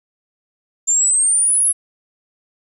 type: exponential sweep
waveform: sine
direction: up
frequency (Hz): 7140 to 10980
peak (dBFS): -12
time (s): 0.87-1.73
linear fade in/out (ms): 20
effects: 9-bit